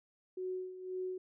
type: tone with tremolo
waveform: sine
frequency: 370 Hz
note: F#4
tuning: in tune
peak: -35 dBFS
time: 0.37-1.18 s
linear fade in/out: 5 ms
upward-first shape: sine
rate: 1.9 Hz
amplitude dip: 70%
effects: none